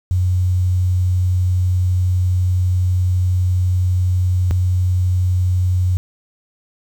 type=tone pair in turn; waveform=sine; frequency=91.2 / 91.2 Hz; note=F#2 / F#2; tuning=-24 / -24 cents; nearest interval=unison; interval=0 cents; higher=neither; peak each=-13 / -13 dBFS; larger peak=neither; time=0.11-4.51 / 4.51-5.97 s; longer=first; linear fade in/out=0 ms; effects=7-bit